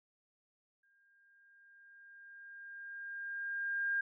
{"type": "tone with exponential growth", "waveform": "sine", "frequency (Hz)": 1607, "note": "G6", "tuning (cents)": 43, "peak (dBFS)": -30, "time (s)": [0.83, 4.01], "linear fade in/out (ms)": 5, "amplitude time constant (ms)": 690, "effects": []}